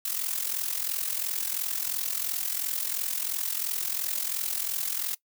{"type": "noise with amplitude modulation", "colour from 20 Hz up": "blue", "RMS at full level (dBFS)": -27, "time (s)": [0.05, 5.15], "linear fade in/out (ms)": 5, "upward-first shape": "sine", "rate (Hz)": 42.9, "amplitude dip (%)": 75, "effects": ["noise-tail reverb RT60 0.1 s tail -21 dB re dry"]}